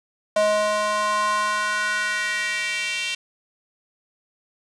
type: tone with high-pass filter sweep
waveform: square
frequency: 210.3 Hz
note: G#3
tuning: 22 cents sharp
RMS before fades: -23 dBFS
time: 0.36-3.15 s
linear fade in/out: 5 ms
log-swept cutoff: 640 to 2800 Hz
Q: 3.3
effects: resampled to 22050 Hz + 7-bit